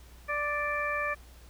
harmonic tone, 587.3 Hz, D5, in tune, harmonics 1 / 2 / 3 / 4, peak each -35 / -33 / -33 / -35 dBFS, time 0.28-1.15 s, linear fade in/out 20 ms, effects added 60 Hz sine -50 dBFS peak until 1.49 s + pink hiss -57 dBFS RMS until 1.49 s

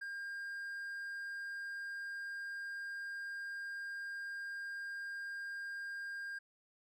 triangle tone, 1606 Hz, G6, 41 cents sharp, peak -39 dBFS, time 0.01-6.39 s, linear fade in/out 10 ms, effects none

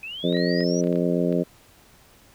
sine linear sweep, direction up, 2489 to 5920 Hz, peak -32 dBFS, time 0.03-0.81 s, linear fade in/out 2 ms
harmonic tone, 87.31 Hz, F2, in tune, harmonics 2 / 3 / 4 / 5 / 6 / 7, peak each -24 / -26 / -27 / -28 / -29 / -29 dBFS, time 0.23-1.44 s, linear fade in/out 20 ms
clicks, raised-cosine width 0.3 ms, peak -27 dBFS, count 8, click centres 0.326 / 0.369 / 0.606 / 0.84 / 0.872 / 0.927 / 0.958 / 1.326 s
sine tone, 1891 Hz, A#6, 24 cents sharp, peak -32 dBFS, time 0.34-0.64 s, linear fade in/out 10 ms
effects pink hiss -54 dBFS RMS until 2.34 s

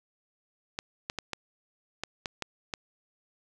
clicks, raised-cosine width 0.2 ms, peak -15 dBFS, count 8, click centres 0.789 / 1.099 / 1.187 / 1.333 / 2.036 / 2.258 / 2.423 / 2.738 s, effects none

